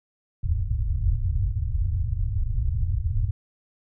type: low-pass noise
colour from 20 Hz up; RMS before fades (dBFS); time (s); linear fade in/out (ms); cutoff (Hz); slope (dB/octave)
white; -24; 0.43-3.31; 5; 110; 48
effects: none